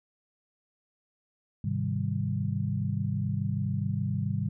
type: chord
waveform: sine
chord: Ab major seventh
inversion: none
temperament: equal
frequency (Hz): 103.83 / 130.81 / 155.56 / 196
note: Ab2 / C3 / Eb3 / G3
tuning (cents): 0 / 0 / 0 / 0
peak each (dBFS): -31 / -32 / -34 / -33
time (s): 1.64-4.49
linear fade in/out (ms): 5
effects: none